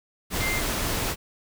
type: tone in noise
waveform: sine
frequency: 2093 Hz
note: C7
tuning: in tune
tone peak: -27 dBFS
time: 0.39-0.62 s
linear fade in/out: 50 ms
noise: pink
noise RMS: -27 dBFS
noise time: 0.3-1.16 s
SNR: -3 dB
effects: none